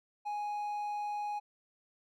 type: tone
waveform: triangle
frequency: 830.6 Hz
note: G#5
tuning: in tune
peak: -32 dBFS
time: 0.25-1.4 s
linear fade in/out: 20 ms
effects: none